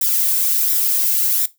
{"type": "noise with flanger", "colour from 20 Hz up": "violet", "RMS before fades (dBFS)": -17, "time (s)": [0.01, 1.46], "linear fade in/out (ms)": 5, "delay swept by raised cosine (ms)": [0.54, 1.94], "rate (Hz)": 1.4, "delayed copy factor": 0.5, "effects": ["noise-tail reverb RT60 0.2 s tail -17 dB re dry"]}